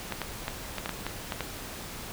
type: clicks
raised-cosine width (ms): 0.3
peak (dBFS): -15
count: 9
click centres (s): 0.123 / 0.217 / 0.481 / 0.783 / 0.859 / 0.893 / 1.066 / 1.322 / 1.407
effects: pink hiss -40 dBFS RMS until 2.12 s